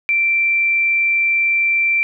sine tone, 2349 Hz, D7, in tune, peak -13 dBFS, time 0.09-2.03 s, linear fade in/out 0 ms, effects none

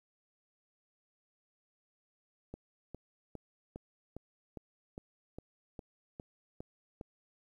click train, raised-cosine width 2 ms, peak -30 dBFS, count 12, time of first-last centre 2.54-7.012 s, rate 2.46 Hz, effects 11-bit

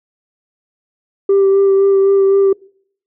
sine tone with vibrato, 392 Hz, G4, in tune, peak -6 dBFS, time 1.29-2.53 s, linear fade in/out 5 ms, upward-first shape sine, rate 3.9 Hz, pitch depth 15 cents each way, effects noise-tail reverb RT60 0.6 s tail -24 dB re dry + tanh soft clip ceiling -6 dBFS

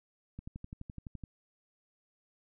click train, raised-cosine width 5 ms, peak -30 dBFS, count 11, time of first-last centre 0.39-1.237 s, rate 11.8 Hz, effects none

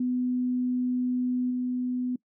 sine tone with level steps, 250 Hz, B3, 21 cents sharp, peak -24 / -26 dBFS, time 0-2.16 s, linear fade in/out 5 ms, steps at 1.5 s, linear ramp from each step 10 ms, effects noise-tail reverb RT60 0.1 s tail -22 dB re dry

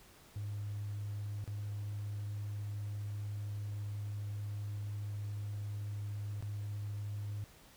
triangle tone with dropouts, 103.1 Hz, G#2, 12 cents flat, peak -34 dBFS, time 0.36-7.44 s, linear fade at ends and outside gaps 0 ms, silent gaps 1.441-1.477 / 6.408-6.425 s, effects tanh soft clip ceiling -34 dBFS + pink hiss -60 dBFS RMS until 7.76 s

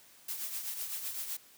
blue noise with tremolo, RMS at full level -36 dBFS, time 0.28-1.37 s, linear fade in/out 5 ms, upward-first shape triangle, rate 7.9 Hz, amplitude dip 60%, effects white hiss -59 dBFS RMS until 1.57 s + high-pass 80 Hz 12 dB/octave

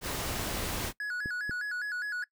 pink noise, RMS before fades -34 dBFS, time 0.01-0.93 s, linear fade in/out 50 ms
triangle tone with vibrato, 1571 Hz, G6, 3 cents sharp, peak -30 dBFS, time 1-2.24 s, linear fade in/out 2 ms, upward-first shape square, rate 4.9 Hz, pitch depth 120 cents each way
clicks, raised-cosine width 3 ms, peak -25 dBFS, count 2, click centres 1.259 / 1.495 s
effects noise-tail reverb RT60 0.1 s tail -21 dB re dry

